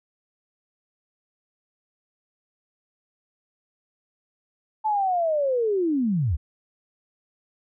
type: linear sweep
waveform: sine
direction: down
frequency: 880 to 62.1 Hz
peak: -20 dBFS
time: 4.84-6.37 s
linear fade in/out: 20 ms
effects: none